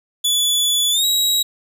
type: tone with pitch glide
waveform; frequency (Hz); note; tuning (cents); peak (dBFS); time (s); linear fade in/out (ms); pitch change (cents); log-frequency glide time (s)
sawtooth; 3442 to 3841; A7 to B7; -39 to -49; -12; 0.24-1.43; 10; +190; 0.91-1.05
effects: none